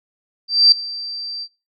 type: tone with ADSR envelope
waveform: sine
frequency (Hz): 4687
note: D8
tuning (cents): -4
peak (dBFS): -5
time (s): 0.48-1.48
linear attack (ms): 240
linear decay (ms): 3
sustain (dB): -20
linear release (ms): 57
effects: noise-tail reverb RT60 0.3 s tail -23 dB re dry + MP3 64 kbps